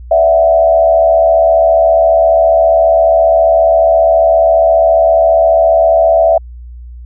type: tone with frequency modulation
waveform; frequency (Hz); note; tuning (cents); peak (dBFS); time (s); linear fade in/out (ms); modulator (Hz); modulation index
sine; 659.3; E5; 0; -5; 0.11-6.38; 5; 74.7; 0.78
effects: added 60 Hz sine -27 dBFS peak until 7.05 s